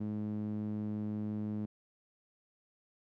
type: tone with band-pass filter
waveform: sawtooth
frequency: 105.8 Hz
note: G#2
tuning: 33 cents sharp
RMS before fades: -37 dBFS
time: 0-1.66 s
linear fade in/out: 10 ms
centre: 220 Hz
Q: 2.3
effects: none